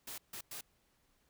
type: noise bursts at uneven times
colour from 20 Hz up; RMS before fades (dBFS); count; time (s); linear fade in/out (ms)
white; -45; 3; 0.07-0.18 / 0.33-0.41 / 0.51-0.61; 5
effects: pink hiss -74 dBFS RMS until 1.29 s